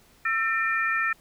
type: tone cluster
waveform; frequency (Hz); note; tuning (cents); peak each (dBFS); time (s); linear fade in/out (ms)
sine; 1334 / 1808 / 2393; E6 / A6 / D7; +20 / +47 / +32; -27 / -25 / -30; 0.25-1.13; 5
effects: pink hiss -58 dBFS RMS until 1.2 s